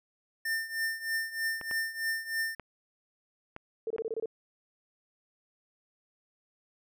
square tone with tremolo, 1800 Hz, A6, 39 cents sharp, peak -28 dBFS, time 0.45-2.55 s, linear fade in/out 5 ms, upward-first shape triangle, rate 3.2 Hz, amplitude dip 85%
clicks, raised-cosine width 0.5 ms, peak -26 dBFS, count 5, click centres 1.613 / 1.712 / 2.597 / 3.564 / 3.983 s
sine tone bursts, 447.3 Hz, A4, 28 cents sharp, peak -30 dBFS, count 7, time 3.87-4.258 s, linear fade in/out 2 ms, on 34 ms, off 25 ms
effects none

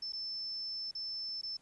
sine tone with dropouts, 5290 Hz, E8, 5 cents sharp, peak -37 dBFS, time 0.02-1.57 s, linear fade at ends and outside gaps 5 ms, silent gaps 0.123-0.132 / 0.912-0.95 / 1.414-1.432 s, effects pink hiss -68 dBFS RMS until 1.61 s + resampled to 24000 Hz

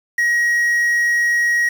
triangle tone with quantisation, 1896 Hz, A#6, 29 cents sharp, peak -12 dBFS, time 0.18-1.69 s, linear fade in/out 5 ms, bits 6, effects none

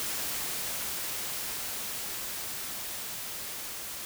white noise with level ramp, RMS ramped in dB -33 to -39 dBFS, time 0-4.05 s, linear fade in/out 0 ms, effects none

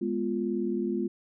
sine chord, F diminished, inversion first, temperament equal, 207.7 / 246.9 / 349.2 Hz, Ab3 / Cb4 / F4, 0 / 0 / 0 cents, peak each -31 / -32 / -30 dBFS, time 0.01-1.08 s, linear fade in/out 10 ms, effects none

